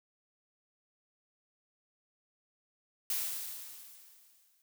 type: noise with exponential decay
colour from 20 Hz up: blue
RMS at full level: -32 dBFS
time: 3.1-4.62 s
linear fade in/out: 1 ms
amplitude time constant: 330 ms
effects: none